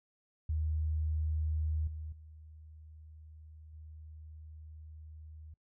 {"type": "tone with level steps", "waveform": "sine", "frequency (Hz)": 77.78, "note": "D#2", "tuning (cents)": 0, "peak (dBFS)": [-30, -39, -50, -47], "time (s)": [0.49, 5.54], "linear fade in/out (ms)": 5, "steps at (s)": [1.87, 2.12, 3.73], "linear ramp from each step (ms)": 5, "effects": ["noise-tail reverb RT60 0.1 s tail -26 dB re dry"]}